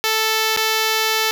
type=tone with dropouts; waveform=5% pulse; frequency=440 Hz; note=A4; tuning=in tune; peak=-5 dBFS; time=0.04-1.31 s; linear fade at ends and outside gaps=0 ms; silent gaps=0.563-0.572 s; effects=none